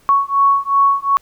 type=beating tone pair; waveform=sine; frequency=1110 / 1112.7 Hz; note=C#6 / C#6; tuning=+2 / +6 cents; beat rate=2.7 Hz; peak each=-14 dBFS; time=0.09-1.17 s; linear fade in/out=0 ms; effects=pink hiss -53 dBFS RMS until 1.21 s